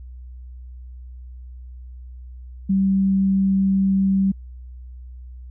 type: tone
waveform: sine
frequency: 193.4 Hz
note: G3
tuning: 23 cents flat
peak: -15 dBFS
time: 2.69-4.32 s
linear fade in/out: 10 ms
effects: added 62 Hz sine -35 dBFS peak until 5.5 s